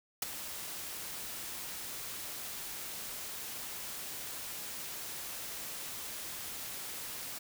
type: noise with ADSR envelope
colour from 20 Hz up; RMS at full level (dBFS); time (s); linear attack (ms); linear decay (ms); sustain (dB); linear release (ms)
white; -31; 0.22-7.39; 4; 16; -11; 12
effects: none